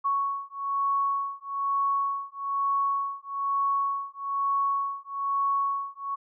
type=beating tone pair; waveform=sine; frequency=1110 / 1111.1 Hz; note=C#6 / C#6; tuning=+2 / +4 cents; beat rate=1.1 Hz; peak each=-28 dBFS; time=0.04-6.16 s; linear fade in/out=20 ms; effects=none